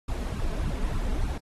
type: noise with flanger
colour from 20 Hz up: brown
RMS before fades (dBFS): -28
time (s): 0.08-1.38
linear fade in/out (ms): 5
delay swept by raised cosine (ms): 0.73 to 4.73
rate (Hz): 3.4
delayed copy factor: +0.75
effects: AAC 32 kbps